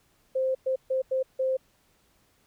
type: tone bursts at uneven times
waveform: sine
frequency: 523.3 Hz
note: C5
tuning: in tune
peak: -23 dBFS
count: 5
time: 0.35-0.55 / 0.66-0.76 / 0.9-1.02 / 1.11-1.23 / 1.39-1.57 s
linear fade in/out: 10 ms
effects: pink hiss -66 dBFS RMS until 2.46 s